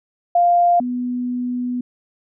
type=tone pair in turn; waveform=sine; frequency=698.5 / 247 Hz; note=F5 / B3; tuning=0 / 0 cents; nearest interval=octave + tritone; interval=1800 cents; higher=first; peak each=-11 / -20 dBFS; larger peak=first; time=0.35-0.8 / 0.8-1.81 s; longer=second; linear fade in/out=5 ms; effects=none